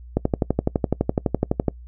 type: click train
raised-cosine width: 2 ms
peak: -5 dBFS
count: 19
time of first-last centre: 0.17-1.683 s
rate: 11.9 Hz
effects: noise-tail reverb RT60 0.1 s tail -23 dB re dry + added 60 Hz sine -38 dBFS peak until 1.87 s